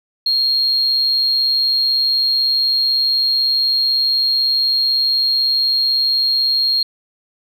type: tone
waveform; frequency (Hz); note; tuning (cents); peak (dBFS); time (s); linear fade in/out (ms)
sine; 4246; C8; +25; -12; 0.26-6.83; 5
effects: tanh soft clip ceiling -9 dBFS